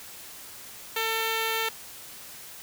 5% pulse tone with notch filter, 448.3 Hz, A4, 32 cents sharp, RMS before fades -28 dBFS, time 0.96-1.69 s, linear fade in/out 5 ms, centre 5300 Hz, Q 1.6, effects white hiss -44 dBFS RMS until 2.62 s

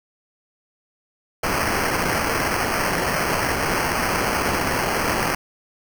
white noise with sample-and-hold, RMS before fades -22 dBFS, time 1.43-5.35 s, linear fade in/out 5 ms, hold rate 3675 Hz, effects none

